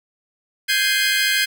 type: chord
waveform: 25% pulse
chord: Ab major seventh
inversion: third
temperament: equal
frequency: 1568 / 1661.2 / 2093 / 2489 Hz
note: G6 / Ab6 / C7 / Eb7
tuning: 0 / 0 / 0 / 0 cents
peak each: -17 / -19 / -18 / -21 dBFS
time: 0.68-1.46 s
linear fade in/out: 20 ms
effects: none